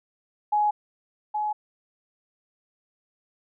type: tone pair in turn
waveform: sine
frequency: 838 / 845.3 Hz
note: G#5 / G#5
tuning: +15 / +30 cents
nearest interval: unison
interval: 15 cents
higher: second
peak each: -19 / -24 dBFS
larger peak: first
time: 0.52-0.71 / 1.34-1.53 s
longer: neither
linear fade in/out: 10 ms
effects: none